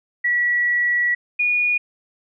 sine tone pair in turn, 1937 / 2449 Hz, B6 / D#7, -34 / -28 cents, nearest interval major third, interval 406 cents, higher second, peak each -16 dBFS, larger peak neither, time 0.24-1.15 / 1.39-1.78 s, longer first, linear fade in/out 10 ms, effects none

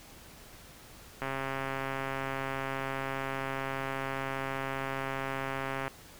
click train, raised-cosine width 0.5 ms, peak -19 dBFS, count 630, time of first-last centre 1.22-5.879 s, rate 135 Hz, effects pink hiss -52 dBFS RMS until 6.19 s

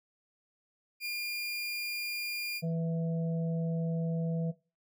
30% pulse tone, 2410 Hz, D7, 44 cents sharp, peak -31 dBFS, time 1-2.62 s, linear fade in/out 50 ms
harmonic tone, 164.81 Hz, E3, in tune, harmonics 1 / 3 / 4, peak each -30 / -40 / -42 dBFS, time 2.62-4.52 s, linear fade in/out 20 ms
effects noise-tail reverb RT60 0.3 s tail -19 dB re dry

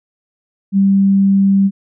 sine tone, 196 Hz, G3, in tune, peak -8 dBFS, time 0.72-1.71 s, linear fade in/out 50 ms, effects none

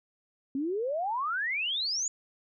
sine exponential sweep, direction up, 260 to 7040 Hz, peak -28 dBFS, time 0.55-2.08 s, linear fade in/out 2 ms, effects none

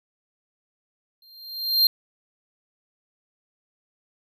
square tone with exponential growth, 4186 Hz, C8, in tune, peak -13 dBFS, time 1.22-1.87 s, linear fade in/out 2 ms, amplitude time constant 140 ms, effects none

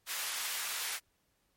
pink high-pass noise, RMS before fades -37 dBFS, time 0.06-1 s, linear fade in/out 50 ms, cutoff 1400 Hz, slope 12 dB/octave, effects pink hiss -75 dBFS RMS until 1.56 s + MP3 64 kbps

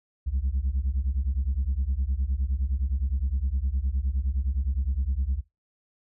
sine beating tone pair, 61.74 / 71.44 Hz, B1 / D2, 0 / -47 cents, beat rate 9.7 Hz, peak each -25 dBFS, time 0.26-5.41 s, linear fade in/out 20 ms, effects noise-tail reverb RT60 0.2 s tail -21 dB re dry + tanh soft clip ceiling -20 dBFS

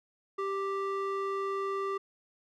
square tone with band-pass filter, 392 Hz, G4, in tune, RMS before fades -33 dBFS, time 0.38-1.98 s, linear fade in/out 10 ms, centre 840 Hz, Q 9.4, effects none

